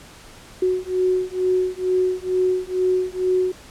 sine beating tone pair, 367.8 / 370 Hz, F#4 / F#4, -10 / 0 cents, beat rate 2.2 Hz, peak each -21 dBFS, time 0.62-3.52 s, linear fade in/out 5 ms, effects pink hiss -44 dBFS RMS until 3.7 s + low-pass 10000 Hz 12 dB/octave

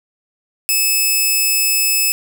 5% pulse tone, 2600 Hz, E7, 24 cents flat, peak -4 dBFS, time 0.69-2.12 s, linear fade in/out 0 ms, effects none

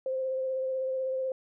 sine tone with vibrato, 523.3 Hz, C5, in tune, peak -28 dBFS, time 0.06-1.32 s, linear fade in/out 2 ms, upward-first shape triangle, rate 16 Hz, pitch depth 21 cents each way, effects none

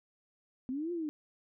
sine linear two-way sweep, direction up then down, 246.9 to 355.3 to 292 Hz, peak -33 dBFS, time 0.69-1.09 s, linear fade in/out 0 ms, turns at 0.92 s, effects none

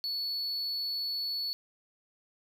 triangle tone, 4423 Hz, C#8, 5 cents flat, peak -30 dBFS, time 0.04-1.53 s, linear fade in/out 0 ms, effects none

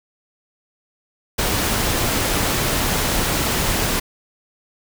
pink noise, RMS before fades -20 dBFS, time 1.38-4 s, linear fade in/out 10 ms, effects none

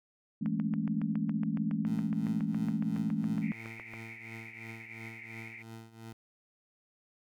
sine chord, A major seventh, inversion second, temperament equal with one note detuned, 164.81 / 207.7 / 223.5 / 277.2 Hz, E3 / G#3 / A3 / C#4, 0 / 0 / +27 / 0 cents, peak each -35 / -33 / -34 / -38 dBFS, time 0.41-3.52 s, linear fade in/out 10 ms
click train, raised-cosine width 0.5 ms, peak -30 dBFS, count 26, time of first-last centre 0.46-3.937 s, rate 7.19 Hz
20% pulse tone with tremolo, 112.9 Hz, A2, 45 cents sharp, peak -38 dBFS, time 1.86-6.13 s, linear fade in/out 5 ms, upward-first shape triangle, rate 2.9 Hz, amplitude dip 85%
pink band-pass noise, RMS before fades -48 dBFS, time 3.41-5.63 s, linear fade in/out 20 ms, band 2000 to 2400 Hz, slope 96 dB/octave
effects none

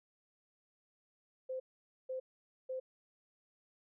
sine tone bursts, 518 Hz, C5, 17 cents flat, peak -37 dBFS, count 3, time 1.49-2.8 s, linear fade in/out 10 ms, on 110 ms, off 490 ms, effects none

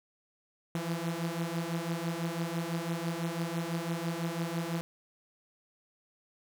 sawtooth beating tone pair, 164.81 / 170.81 Hz, E3 / F3, 0 / -38 cents, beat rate 6 Hz, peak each -31 dBFS, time 0.75-4.81 s, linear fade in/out 0 ms, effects none

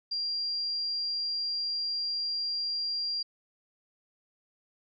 sine tone, 4766 Hz, D8, 25 cents sharp, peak -29 dBFS, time 0.11-3.23 s, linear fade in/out 10 ms, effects none

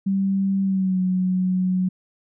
sine tone with pitch glide, 194.5 to 184.43 Hz, G3 to F#3, -13 to -5 cents, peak -18 dBFS, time 0.06-1.89 s, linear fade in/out 10 ms, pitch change -92 cents, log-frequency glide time 0.63-1 s, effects none

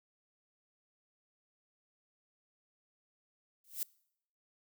violet noise with exponential growth, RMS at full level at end -32 dBFS, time 3.64-3.83 s, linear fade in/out 2 ms, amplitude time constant 41 ms, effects noise-tail reverb RT60 0.7 s tail -24 dB re dry

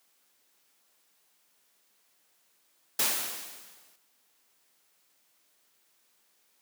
white noise with exponential decay, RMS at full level -24 dBFS, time 2.99-3.96 s, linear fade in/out 5 ms, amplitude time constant 210 ms, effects white hiss -69 dBFS RMS until 6.61 s + high-pass 200 Hz 12 dB/octave

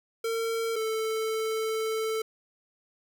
square tone pair in turn, 454.9 / 441.4 Hz, A#4 / A4, -42 / +5 cents, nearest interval minor second, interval 53 cents, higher first, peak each -28 dBFS, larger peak neither, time 0.24-0.76 / 0.76-2.22 s, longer second, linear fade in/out 5 ms, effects none

